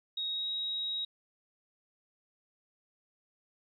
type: tone with pitch glide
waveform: sine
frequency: 3770 to 3805 Hz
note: A#7 to A#7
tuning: +19 to +35 cents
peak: -32 dBFS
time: 0.17-1.05 s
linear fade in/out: 5 ms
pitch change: +16 cents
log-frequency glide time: 0.29-0.48 s
effects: 12-bit